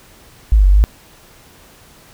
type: exponential two-way sweep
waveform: sine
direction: down then up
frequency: 56.8 to 46.05 to 55.3 Hz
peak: -6 dBFS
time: 0.52-0.84 s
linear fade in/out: 0 ms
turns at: 0.67 s
effects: pink hiss -45 dBFS RMS until 2.13 s